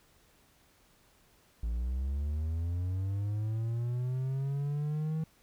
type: linear sweep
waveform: triangle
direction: up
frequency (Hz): 54.9 to 160.1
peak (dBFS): -28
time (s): 1.63-5.24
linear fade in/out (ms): 5
effects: pink hiss -65 dBFS RMS until 5.42 s